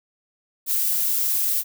violet noise, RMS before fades -22 dBFS, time 0.66-1.64 s, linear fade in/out 50 ms, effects none

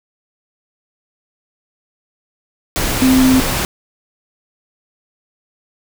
sine tone in noise, 259.6 Hz, C4, 13 cents flat, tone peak -8 dBFS, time 3.02-3.4 s, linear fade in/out 0 ms, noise pink, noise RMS -18 dBFS, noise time 2.76-3.65 s, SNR +7 dB, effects none

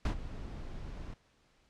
brown noise with ADSR envelope, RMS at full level -25 dBFS, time 0.05-1.14 s, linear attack 3 ms, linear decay 92 ms, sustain -17 dB, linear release 6 ms, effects pink hiss -69 dBFS RMS until 1.69 s + low-pass 6000 Hz 12 dB/octave

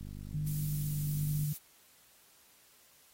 click train, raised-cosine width 5 ms, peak -33 dBFS, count 72, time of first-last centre 0.01-1.433 s, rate 49.9 Hz
sine tone with pitch glide, 150.4 to 148.59 Hz, D3 to D3, +42 to +21 cents, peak -31 dBFS, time 0.34-1.53 s, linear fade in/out 5 ms, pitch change -21 cents, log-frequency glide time 0.71-0.79 s
violet noise, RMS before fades -42 dBFS, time 0.46-1.58 s, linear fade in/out 10 ms
effects white hiss -63 dBFS RMS until 3.13 s + AAC 48 kbps

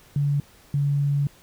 sine tone pair in turn, 143.2 / 142.41 Hz, D3 / C#3, -43 / +47 cents, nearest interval unison, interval 10 cents, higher first, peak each -19 dBFS, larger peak neither, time 0.16-0.4 / 0.74-1.27 s, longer second, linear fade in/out 2 ms, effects pink hiss -53 dBFS RMS until 1.42 s

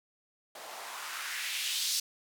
blue noise with band-pass filter sweep, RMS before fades -36 dBFS, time 0.55-2 s, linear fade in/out 5 ms, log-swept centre 560 to 4900 Hz, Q 1.8, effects none

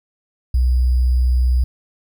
sine tone with sample-and-hold, 62.4 Hz, B1, 19 cents sharp, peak -12 dBFS, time 0.54-1.64 s, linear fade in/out 5 ms, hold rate 4900 Hz, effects none

